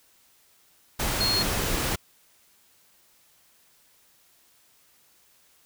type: tone in noise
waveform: sine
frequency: 4281 Hz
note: C8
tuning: 39 cents sharp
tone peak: -23 dBFS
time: 1.2-1.43 s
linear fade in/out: 10 ms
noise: pink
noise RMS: -27 dBFS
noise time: 0.99-1.96 s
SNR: +1 dB
effects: white hiss -61 dBFS RMS until 5.65 s